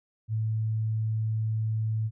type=tone; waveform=sine; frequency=110 Hz; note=A2; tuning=in tune; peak=-25 dBFS; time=0.28-2.11 s; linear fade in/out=50 ms; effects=none